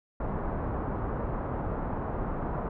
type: low-pass noise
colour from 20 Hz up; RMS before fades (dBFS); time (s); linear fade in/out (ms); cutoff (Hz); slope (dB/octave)
pink; -32; 0.2-2.69; 5; 1200; 24
effects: none